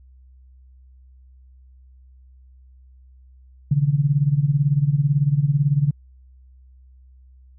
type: tone with tremolo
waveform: sine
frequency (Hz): 143.3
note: D3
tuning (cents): -42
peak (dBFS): -12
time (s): 3.71-5.91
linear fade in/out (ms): 5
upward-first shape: sine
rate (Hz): 18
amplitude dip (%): 80
effects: added 64 Hz sine -46 dBFS peak until 7.58 s